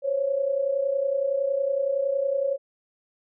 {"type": "tone pair together", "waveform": "sine", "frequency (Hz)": [525.2, 556], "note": ["C5", "C#5"], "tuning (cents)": [6, 5], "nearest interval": "minor second", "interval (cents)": 99, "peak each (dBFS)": [-28, -23], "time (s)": [0.02, 2.58], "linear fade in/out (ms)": 50, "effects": []}